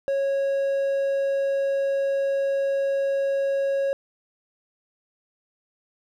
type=tone; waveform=triangle; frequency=550 Hz; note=C#5; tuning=14 cents flat; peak=-19 dBFS; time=0.08-3.93 s; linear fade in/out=0 ms; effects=none